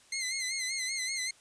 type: tone with vibrato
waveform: 15% pulse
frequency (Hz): 2084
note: C7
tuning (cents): -7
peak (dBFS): -25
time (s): 0.12-1.31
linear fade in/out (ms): 5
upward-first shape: sine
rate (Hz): 5.2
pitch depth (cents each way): 69
effects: white hiss -60 dBFS RMS until 1.4 s + resampled to 22050 Hz